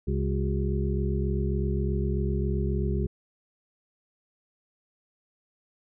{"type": "harmonic tone with a mistuned harmonic", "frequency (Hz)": 67.6, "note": "C#2", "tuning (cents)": -43, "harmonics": [1, 2, 3, 5, 6], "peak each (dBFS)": [-27, -30, -32, -34, -35], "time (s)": [0.07, 3.07], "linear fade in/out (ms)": 10, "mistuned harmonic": 5, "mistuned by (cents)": 120, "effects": []}